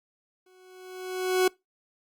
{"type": "tone with exponential growth", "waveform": "40% pulse", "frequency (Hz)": 370, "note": "F#4", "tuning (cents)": 0, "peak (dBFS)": -17, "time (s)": [0.46, 1.48], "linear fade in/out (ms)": 5, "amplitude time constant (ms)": 220, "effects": ["noise-tail reverb RT60 0.2 s tail -24 dB re dry", "Opus 48 kbps"]}